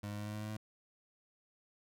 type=tone with pitch steps; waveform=25% pulse; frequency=103 / 103.78 / 104.56 / 105.35 / 106.14 / 106.94 / 107.75 Hz; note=G#2 / G#2 / G#2 / G#2 / G#2 / A2 / A2; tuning=-14 / -1 / +12 / +25 / +38 / -49 / -36 cents; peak=-36 dBFS; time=0.03-0.569 s; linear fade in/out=5 ms; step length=77 ms; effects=none